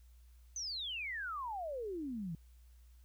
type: exponential sweep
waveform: sine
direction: down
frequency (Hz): 6280 to 155.56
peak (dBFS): -38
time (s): 0.56-2.35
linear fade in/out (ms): 2
effects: added 60 Hz sine -57 dBFS peak until 3.04 s + white hiss -74 dBFS RMS until 3.04 s